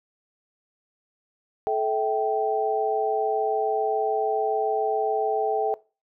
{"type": "tone cluster", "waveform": "sine", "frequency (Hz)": [433.7, 652, 779], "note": ["A4", "E5", "G5"], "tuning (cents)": [-25, -19, -11], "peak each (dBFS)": [-25, -29, -25], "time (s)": [1.67, 5.74], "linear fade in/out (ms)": 0, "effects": ["noise-tail reverb RT60 0.3 s tail -20 dB re dry"]}